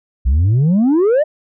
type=exponential sweep; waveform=sine; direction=up; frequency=58.27 to 635 Hz; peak=-7 dBFS; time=0.25-1.24 s; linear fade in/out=20 ms; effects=tanh soft clip ceiling -9 dBFS